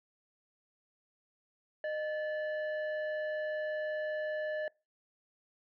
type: tone pair together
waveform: sine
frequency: 614 / 1736.7 Hz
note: D#5 / A6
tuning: -23 / -23 cents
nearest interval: octave + tritone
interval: 1800 cents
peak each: -32 / -38 dBFS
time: 1.84-4.68 s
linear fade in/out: 2 ms
effects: noise-tail reverb RT60 0.3 s tail -26 dB re dry + tanh soft clip ceiling -30 dBFS